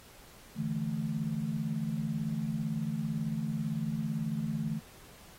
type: chord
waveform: sine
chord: D suspended second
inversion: none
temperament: equal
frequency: 146.83 / 164.81 / 220 Hz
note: D3 / E3 / A3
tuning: 0 / 0 / 0 cents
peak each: -36 / -35 / -34 dBFS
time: 0.55-4.81 s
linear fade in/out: 50 ms
effects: pink hiss -55 dBFS RMS until 5.38 s + AAC 48 kbps